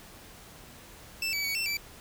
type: tone with pitch steps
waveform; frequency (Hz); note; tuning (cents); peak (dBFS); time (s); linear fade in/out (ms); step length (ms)
25% pulse; 2656 / 2288 / 2251 / 2691 / 2325; E7 / D7 / C#7 / E7 / D7; +12 / -46 / +26 / +35 / -18; -25; 1.22-1.77; 2; 110
effects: pink hiss -50 dBFS RMS until 2 s